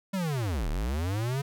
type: linear two-way sweep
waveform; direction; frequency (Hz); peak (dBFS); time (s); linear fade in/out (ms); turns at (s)
square; down then up; 200.8 to 34.65 to 142.7; -28; 0.13-1.42; 10; 0.69
effects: none